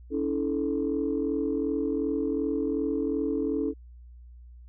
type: tone cluster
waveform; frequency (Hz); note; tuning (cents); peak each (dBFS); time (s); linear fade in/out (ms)
sine; 280.5 / 323.2 / 436.3; C#4 / E4 / A4; +21 / -34 / -15; -28 / -30 / -29; 0.1-3.74; 50
effects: tanh soft clip ceiling -17 dBFS + added 60 Hz sine -45 dBFS peak until 4.68 s